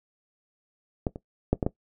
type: clicks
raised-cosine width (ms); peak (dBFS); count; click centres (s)
2; -12 / -23 / -7 / -12 / -11; 5; 1.068 / 1.159 / 1.53 / 1.628 / 1.665
effects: noise-tail reverb RT60 0.1 s tail -17 dB re dry